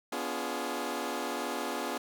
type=chord; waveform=15% pulse; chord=B diminished seventh; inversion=none; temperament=equal with one note detuned; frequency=246.9 / 288.5 / 349.2 / 415.3 Hz; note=B3 / D4 / F4 / Ab4; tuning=0 / -31 / 0 / 0 cents; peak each=-32 dBFS; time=0.12-1.98 s; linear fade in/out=5 ms; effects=none